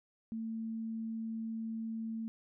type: tone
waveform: sine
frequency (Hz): 224.3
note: A3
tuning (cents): +34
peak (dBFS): -36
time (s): 0.32-2.28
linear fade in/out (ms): 0
effects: none

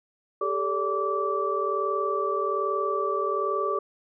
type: tone cluster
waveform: sine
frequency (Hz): 395.4 / 436.6 / 577 / 1161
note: G4 / A4 / D5 / D6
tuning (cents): +15 / -13 / -31 / -20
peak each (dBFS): -29 / -31 / -32 / -27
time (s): 0.41-3.79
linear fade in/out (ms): 5
effects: none

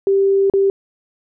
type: tone with dropouts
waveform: sine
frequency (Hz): 392.2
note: G4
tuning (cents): +1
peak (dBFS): -11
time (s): 0.07-0.7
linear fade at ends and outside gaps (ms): 1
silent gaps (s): 0.499-0.537
effects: none

